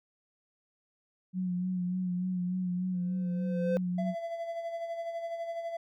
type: tone with vibrato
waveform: sine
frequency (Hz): 181.6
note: F#3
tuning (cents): -32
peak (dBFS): -29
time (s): 1.33-4.15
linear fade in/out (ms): 50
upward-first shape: sine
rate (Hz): 3.4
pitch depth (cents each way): 34
type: tone with exponential growth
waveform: triangle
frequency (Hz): 514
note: C5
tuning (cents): -31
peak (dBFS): -23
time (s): 2.94-3.77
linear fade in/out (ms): 0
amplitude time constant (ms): 180
type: tone with tremolo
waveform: triangle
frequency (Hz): 672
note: E5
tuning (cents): +33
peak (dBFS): -30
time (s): 3.98-5.77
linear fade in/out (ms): 5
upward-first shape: sine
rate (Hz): 12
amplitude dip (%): 50
effects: none

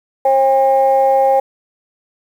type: tone pair together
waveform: sine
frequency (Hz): 537.4 / 804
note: C5 / G5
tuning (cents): +46 / +44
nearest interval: perfect fifth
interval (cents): 698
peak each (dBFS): -11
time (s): 0.25-1.4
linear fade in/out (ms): 5
effects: tanh soft clip ceiling -3 dBFS + 7-bit

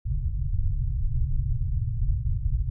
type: low-pass noise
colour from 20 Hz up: pink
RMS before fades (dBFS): -25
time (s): 0.05-2.7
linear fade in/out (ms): 5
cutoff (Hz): 140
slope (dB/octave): 96
effects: none

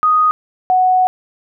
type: tone pair in turn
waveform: sine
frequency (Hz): 1244.5 / 740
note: D#6 / F#5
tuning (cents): 0 / 0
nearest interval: major sixth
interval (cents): 900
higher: first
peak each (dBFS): -9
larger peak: neither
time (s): 0.03-0.31 / 0.7-1.07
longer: second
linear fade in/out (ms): 0
effects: none

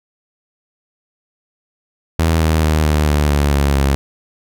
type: tone with pitch steps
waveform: sawtooth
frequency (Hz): 81.3 / 79.4 / 77.54 / 75.72 / 73.95 / 72.22 / 70.53 / 68.88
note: E2 / D#2 / D#2 / D#2 / D2 / D2 / C#2 / C#2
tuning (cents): -23 / +36 / -5 / -47 / +13 / -28 / +31 / -10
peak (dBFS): -8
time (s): 2.19-3.95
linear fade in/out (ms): 0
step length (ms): 220
effects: none

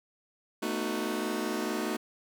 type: chord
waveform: sawtooth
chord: B dominant seventh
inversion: third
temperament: just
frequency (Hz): 222.2 / 246.9 / 308.7 / 370.4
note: A3 / B3 / D#4 / F#4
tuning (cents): +17 / 0 / -14 / +2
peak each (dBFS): -31 / -34 / -31 / -31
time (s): 0.62-1.97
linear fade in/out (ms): 10
effects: none

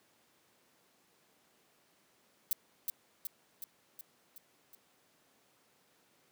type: noise with echo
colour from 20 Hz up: violet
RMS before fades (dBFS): -30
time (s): 2.51-2.53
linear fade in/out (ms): 2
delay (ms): 370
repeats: 6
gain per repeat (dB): -4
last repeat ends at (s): 4.75
effects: pink hiss -69 dBFS RMS until 6.31 s + high-pass 200 Hz 12 dB/octave

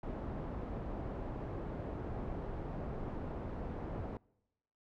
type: low-pass noise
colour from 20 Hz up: pink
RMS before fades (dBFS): -41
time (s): 0.03-4.17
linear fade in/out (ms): 2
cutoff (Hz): 760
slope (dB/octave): 12
effects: noise-tail reverb RT60 1.0 s tail -26 dB re dry

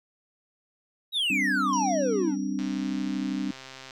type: exponential sweep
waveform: triangle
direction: down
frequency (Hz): 3926 to 261.6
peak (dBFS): -22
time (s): 1.12-2.37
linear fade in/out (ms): 50
type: chord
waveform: sine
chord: G suspended fourth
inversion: none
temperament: just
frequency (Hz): 196 / 261.3 / 294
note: G3 / C4 / D4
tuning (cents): 0 / -2 / +2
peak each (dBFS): -31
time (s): 1.3-3.51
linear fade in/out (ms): 5
type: tone with exponential decay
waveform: sine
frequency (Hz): 5690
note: F8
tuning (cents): +31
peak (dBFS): -30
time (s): 1.73-3.21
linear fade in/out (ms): 2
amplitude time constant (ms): 320
type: click train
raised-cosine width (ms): 0.2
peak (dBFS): -25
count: 175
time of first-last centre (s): 2.59-3.908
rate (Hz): 132
effects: none

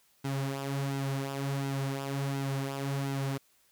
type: tone with flanger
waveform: sawtooth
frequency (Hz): 137.5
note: C#3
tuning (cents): -14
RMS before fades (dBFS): -33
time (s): 0.24-3.38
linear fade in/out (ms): 10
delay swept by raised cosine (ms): 1.7 to 6.8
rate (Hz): 1.4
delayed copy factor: -0.6
effects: white hiss -67 dBFS RMS until 3.71 s

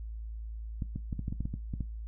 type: clicks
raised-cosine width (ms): 5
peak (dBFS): -22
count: 11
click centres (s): 0.822 / 0.96 / 1.128 / 1.193 / 1.281 / 1.325 / 1.406 / 1.455 / 1.54 / 1.738 / 1.807
effects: noise-tail reverb RT60 0.2 s tail -17 dB re dry + added 55 Hz sine -37 dBFS peak until 2.07 s

